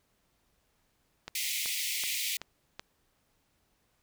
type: click train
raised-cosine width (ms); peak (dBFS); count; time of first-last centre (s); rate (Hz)
0.2; -21; 5; 1.28-2.795; 2.64
type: high-pass noise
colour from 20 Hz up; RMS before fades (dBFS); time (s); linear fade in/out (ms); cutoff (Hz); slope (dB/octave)
pink; -33; 1.35-2.37; 2; 2000; 96
effects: pink hiss -73 dBFS RMS until 4.02 s